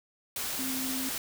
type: tone in noise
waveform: sine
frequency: 261.6 Hz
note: C4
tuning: in tune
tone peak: -34 dBFS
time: 0.59-1.09 s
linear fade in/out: 2 ms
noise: white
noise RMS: -34 dBFS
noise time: 0.36-1.18 s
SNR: -3 dB
effects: none